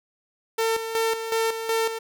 sawtooth tone with tremolo, 450.7 Hz, A4, 42 cents sharp, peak -17 dBFS, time 0.58-1.99 s, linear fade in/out 10 ms, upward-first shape square, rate 2.7 Hz, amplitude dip 60%, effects none

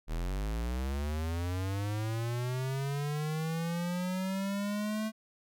square linear sweep, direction up, 38.17 to 220 Hz, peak -32 dBFS, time 0.07-5.12 s, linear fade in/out 50 ms, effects none

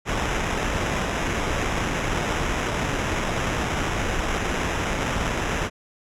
pink noise with sample-and-hold, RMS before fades -25 dBFS, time 0.05-5.7 s, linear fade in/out 50 ms, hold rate 4410 Hz, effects low-pass 8000 Hz 12 dB/octave

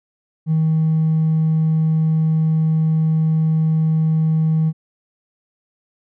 sine tone with hard clipping, 158.8 Hz, D#3, 36 cents sharp, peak -14 dBFS, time 0.46-4.73 s, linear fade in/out 50 ms, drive 1 dB, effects none

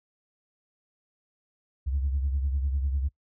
sine beating tone pair, 68.1 / 78.1 Hz, C#2 / D#2, -30 / +7 cents, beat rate 10 Hz, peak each -24 / -33 dBFS, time 1.86-3.09 s, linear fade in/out 20 ms, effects noise-tail reverb RT60 0.1 s tail -23 dB re dry + tanh soft clip ceiling -19 dBFS

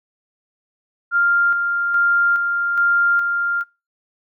sine tone with tremolo, 1396.9 Hz, F6, in tune, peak -13 dBFS, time 1.11-3.64 s, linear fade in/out 50 ms, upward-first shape square, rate 1.2 Hz, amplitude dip 40%, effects noise-tail reverb RT60 0.3 s tail -25 dB re dry

